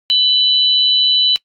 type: tone pair together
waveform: sine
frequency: 2996 / 3969 Hz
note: F#7 / B7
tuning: +21 / +8 cents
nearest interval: perfect fourth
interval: 487 cents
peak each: -13 dBFS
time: 0.1-1.36 s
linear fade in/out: 0 ms
effects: noise-tail reverb RT60 0.1 s tail -22 dB re dry + AAC 64 kbps